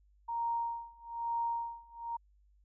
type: tone with tremolo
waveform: sine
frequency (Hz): 932.3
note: A#5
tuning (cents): 0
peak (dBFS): -30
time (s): 0.28-2.17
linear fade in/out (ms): 10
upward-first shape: sine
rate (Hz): 1.1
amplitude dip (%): 95
effects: added 50 Hz sine -63 dBFS peak until 2.64 s